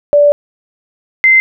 sine tone pair in turn, 582 / 2074 Hz, D5 / C7, -16 / -16 cents, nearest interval octave + minor seventh, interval 2200 cents, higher second, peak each -4 dBFS, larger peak neither, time 0.13-0.32 / 1.24-1.4 s, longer first, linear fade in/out 0 ms, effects none

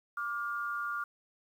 sine tone pair together, 1173.2 / 1414 Hz, D6 / F6, -2 / +21 cents, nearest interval minor third, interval 323 cents, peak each -36 / -35 dBFS, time 0.17-1.04 s, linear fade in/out 5 ms, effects 10-bit

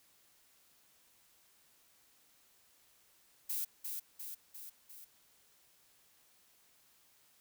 violet noise with echo, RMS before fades -37 dBFS, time 3.49-3.65 s, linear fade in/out 10 ms, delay 350 ms, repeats 4, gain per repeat -4 dB, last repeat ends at 5.05 s, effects white hiss -68 dBFS RMS until 7.4 s

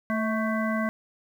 harmonic tone with a mistuned harmonic, 221.7 Hz, A3, 13 cents sharp, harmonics 1 / 3 / 5 / 7 / 9, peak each -26 / -31 / -33 / -34 / -36 dBFS, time 0.1-0.89 s, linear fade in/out 0 ms, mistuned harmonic 3, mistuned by -48 cents, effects 9-bit

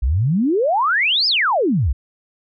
sine exponential two-way sweep, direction up then down, 55 to 5274 to 55 Hz, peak -14 dBFS, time 0.02-1.93 s, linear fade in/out 10 ms, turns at 1.27 s, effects none

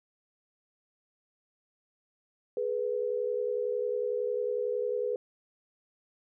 sine tone pair together, 420.9 / 491.9 Hz, G#4 / B4, +23 / -7 cents, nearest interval minor third, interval 270 cents, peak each -32 / -30 dBFS, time 2.57-5.16 s, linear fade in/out 2 ms, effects none

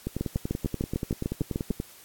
two click trains, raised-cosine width 3 ms, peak -16 / -14 dBFS, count 19 / 11, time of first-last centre 0.07-1.801 / 0.21-1.709 s, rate 10.4 / 6.67 Hz, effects white hiss -51 dBFS RMS until 2.04 s + AAC 64 kbps

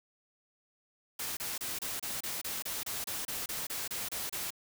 white noise bursts, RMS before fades -37 dBFS, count 16, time 1.19-4.505 s, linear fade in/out 5 ms, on 180 ms, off 29 ms, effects none

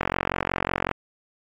click train, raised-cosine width 0.5 ms, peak -7 dBFS, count 42, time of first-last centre 0.01-0.913 s, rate 45.4 Hz, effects AAC 64 kbps

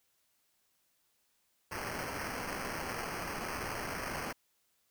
blue noise with sample-and-hold, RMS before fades -39 dBFS, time 1.71-4.33 s, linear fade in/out 10 ms, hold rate 3675 Hz, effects white hiss -75 dBFS RMS until 4.9 s

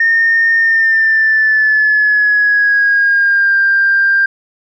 sine tone with pitch glide, 1827 to 1590.5 Hz, A#6 to G6, -35 to +25 cents, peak -7 dBFS, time 0-4.26 s, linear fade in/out 5 ms, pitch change -240 cents, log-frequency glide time 0.56-3.56 s, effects tanh soft clip ceiling -3 dBFS

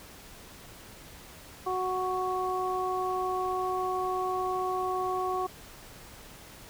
harmonic tone, 370 Hz, F#4, in tune, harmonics 1 / 2 / 3, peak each -32 / -32 / -32 dBFS, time 1.66-5.47 s, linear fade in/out 10 ms, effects pink hiss -49 dBFS RMS until 6.69 s

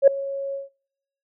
sine tone with ADSR envelope, 551 Hz, C#5, 11 cents flat, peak -5 dBFS, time 0.02-0.69 s, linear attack 55 ms, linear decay 4 ms, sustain -21 dB, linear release 150 ms, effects noise-tail reverb RT60 0.8 s tail -24 dB re dry + tanh soft clip ceiling -3 dBFS

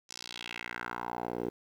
10% pulse tone with band-pass filter sweep, 59.6 Hz, A#1, 39 cents sharp, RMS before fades -39 dBFS, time 0.09-1.5 s, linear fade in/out 10 ms, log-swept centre 6000 to 410 Hz, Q 2.6, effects 10-bit

